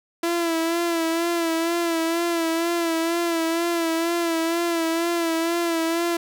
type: tone with vibrato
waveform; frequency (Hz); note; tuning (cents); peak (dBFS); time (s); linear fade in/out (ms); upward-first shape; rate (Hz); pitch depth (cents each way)
sawtooth; 334.5; E4; +25; -17; 0.23-6.17; 5; sine; 2.1; 45
effects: none